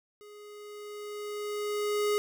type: tone with level ramp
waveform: square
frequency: 416.3 Hz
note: G#4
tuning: 4 cents sharp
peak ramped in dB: -49 to -25 dBFS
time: 0.21-2.18 s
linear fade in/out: 0 ms
effects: none